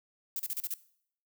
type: noise bursts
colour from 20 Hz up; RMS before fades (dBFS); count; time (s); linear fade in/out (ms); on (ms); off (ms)
violet; -34; 6; 0.36-0.74; 2; 35; 34
effects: noise-tail reverb RT60 0.6 s tail -18 dB re dry